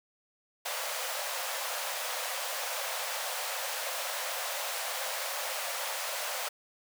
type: high-pass noise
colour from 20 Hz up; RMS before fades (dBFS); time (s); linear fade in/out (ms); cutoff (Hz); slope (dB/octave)
pink; -35; 0.65-6.49; 10; 500; 96
effects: none